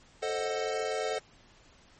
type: chord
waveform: square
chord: A diminished seventh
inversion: none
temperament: equal with one note detuned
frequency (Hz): 440 / 528.7 / 622.3 / 740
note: A4 / C5 / Eb5 / Gb5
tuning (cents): 0 / +18 / 0 / 0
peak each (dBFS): -34 / -37 / -37 / -38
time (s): 0.22-1.19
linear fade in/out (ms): 10
effects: pink hiss -59 dBFS RMS until 1.99 s + MP3 32 kbps